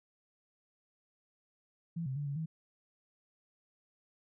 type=tone with pitch steps; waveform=sine; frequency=167.3 / 131.7 / 145.1 / 141.1 / 160.1 Hz; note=E3 / C3 / D3 / C#3 / D#3; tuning=+26 / +12 / -21 / +31 / +50 cents; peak=-34 dBFS; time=1.96-2.46 s; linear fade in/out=10 ms; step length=100 ms; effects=none